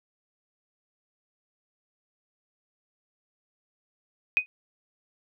sine tone with exponential decay, 2499 Hz, D#7, 7 cents sharp, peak -14 dBFS, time 4.37-4.46 s, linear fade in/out 0 ms, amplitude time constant 19 ms, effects none

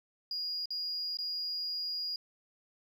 sine tone with dropouts, 4864 Hz, D#8, 40 cents flat, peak -32 dBFS, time 0.31-2.16 s, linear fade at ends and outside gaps 2 ms, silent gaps 0.657-0.705 / 1.171-1.187 s, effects tanh soft clip ceiling -30 dBFS

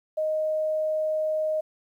sine tone, 622.3 Hz, D#5, in tune, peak -23 dBFS, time 0.17-1.61 s, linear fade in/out 10 ms, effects 10-bit

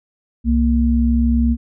sine tone pair together, 65.41 / 233.5 Hz, C2 / A#3, 0 / +3 cents, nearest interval octave + minor seventh, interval 2203 cents, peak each -15 dBFS, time 0.44-1.57 s, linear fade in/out 50 ms, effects none

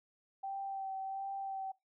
sine tone with vibrato, 777 Hz, G5, 16 cents flat, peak -37 dBFS, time 0.43-1.72 s, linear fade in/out 10 ms, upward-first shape sine, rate 1.4 Hz, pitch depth 18 cents each way, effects noise-tail reverb RT60 0.2 s tail -22 dB re dry

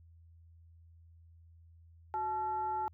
sine tone with frequency modulation, 865 Hz, A5, 30 cents flat, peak -32 dBFS, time 2.14-2.88 s, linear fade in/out 0 ms, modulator 494 Hz, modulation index 0.44, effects added 83 Hz sine -56 dBFS peak until 2.93 s

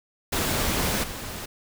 pink noise with level steps, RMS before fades -25 / -35 dBFS, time 0.32-1.46 s, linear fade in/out 10 ms, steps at 1.03 s, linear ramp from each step 10 ms, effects none

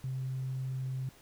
sine tone, 130.81 Hz, C3, in tune, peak -32 dBFS, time 0.04-1.09 s, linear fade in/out 2 ms, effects tanh soft clip ceiling -28 dBFS + pink hiss -59 dBFS RMS until 1.21 s

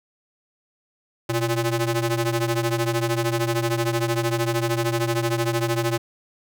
sawtooth ring-modulated tone, 233.1 Hz, A#3, in tune, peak -14 dBFS, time 1.29-5.98 s, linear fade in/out 10 ms, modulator 110 Hz, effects none

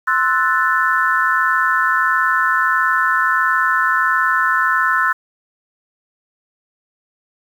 sine chord, F# half-diminished seventh, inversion second, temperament equal, 1046.5 / 1318.5 / 1480 / 1760 Hz, C6 / E6 / F#6 / A6, 0 / 0 / 0 / 0 cents, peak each -20 / -18 / -18 / -19 dBFS, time 0.07-5.13 s, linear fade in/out 10 ms, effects 7-bit

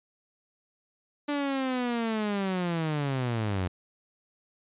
sawtooth linear sweep, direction down, 293.7 to 87.31 Hz, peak -23 dBFS, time 1.28-3.68 s, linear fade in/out 10 ms, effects resampled to 8000 Hz

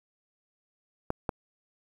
clicks, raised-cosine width 1 ms, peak -14 dBFS, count 2, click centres 1.104 / 1.292 s, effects 8-bit

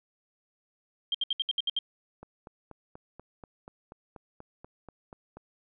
sine tone bursts, 3187 Hz, G7, 28 cents sharp, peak -25 dBFS, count 8, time 1.12-1.789 s, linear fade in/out 2 ms, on 25 ms, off 67 ms
click train, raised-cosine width 1 ms, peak -31 dBFS, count 14, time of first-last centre 2.23-5.37 s, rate 4.14 Hz
effects none

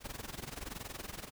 pink noise with amplitude modulation, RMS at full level -41 dBFS, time 0-1.31 s, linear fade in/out 50 ms, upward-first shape sine, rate 21.2 Hz, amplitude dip 85%, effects none

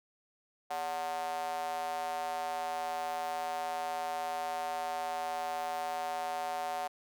square tone with high-pass filter, 81.8 Hz, E2, 13 cents flat, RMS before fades -36 dBFS, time 0.7-6.88 s, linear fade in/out 10 ms, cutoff 730 Hz, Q 5.3, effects none

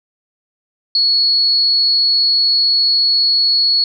sine tone with amplitude modulation, 4366 Hz, C#8, 27 cents flat, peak -9 dBFS, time 0.95-3.84 s, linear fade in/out 2 ms, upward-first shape sine, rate 265 Hz, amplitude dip 30%, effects none

